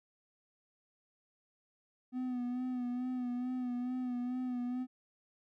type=tone with vibrato; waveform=triangle; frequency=249.2 Hz; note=B3; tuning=16 cents sharp; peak=-32 dBFS; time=2.12-4.87 s; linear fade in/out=50 ms; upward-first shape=sine; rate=2.3 Hz; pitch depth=38 cents each way; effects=none